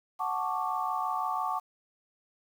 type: chord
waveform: sine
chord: D major seventh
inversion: first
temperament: equal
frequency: 740 / 880 / 1108.7 / 1174.7 Hz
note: F#5 / A5 / C#6 / D6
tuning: 0 / 0 / 0 / 0 cents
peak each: -34 dBFS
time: 0.19-1.6 s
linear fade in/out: 20 ms
effects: 9-bit